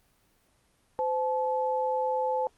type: tone pair together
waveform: sine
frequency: 513.7 / 864 Hz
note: C5 / A5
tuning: -32 / -32 cents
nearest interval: major sixth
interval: 900 cents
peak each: -28 dBFS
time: 0.99-2.47 s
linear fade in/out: 0 ms
effects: pink hiss -67 dBFS RMS until 2.57 s + Opus 24 kbps